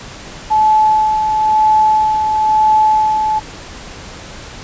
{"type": "tone with tremolo", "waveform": "sine", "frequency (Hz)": 863, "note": "A5", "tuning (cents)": -34, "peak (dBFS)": -7, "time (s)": [0.5, 3.4], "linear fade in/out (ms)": 20, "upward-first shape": "sine", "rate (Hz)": 1, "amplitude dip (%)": 45, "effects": ["pink hiss -32 dBFS RMS until 4.63 s", "resampled to 16000 Hz"]}